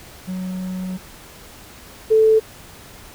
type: tone pair in turn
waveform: triangle / sine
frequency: 185 / 439.2 Hz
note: F#3 / A4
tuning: 0 / -3 cents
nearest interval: octave + minor third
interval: 1497 cents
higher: second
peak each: -22 / -10 dBFS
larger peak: second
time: 0.27-0.98 / 2.1-2.4 s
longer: first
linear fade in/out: 20 ms
effects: pink hiss -42 dBFS RMS until 3.14 s